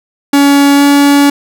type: tone with pitch glide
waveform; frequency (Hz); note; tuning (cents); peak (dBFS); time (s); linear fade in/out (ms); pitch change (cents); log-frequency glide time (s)
45% pulse; 282.3 to 284.3; C#4 to C#4; +32 to +44; -4; 0.33-1.3; 5; +12; 0.75-0.83
effects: none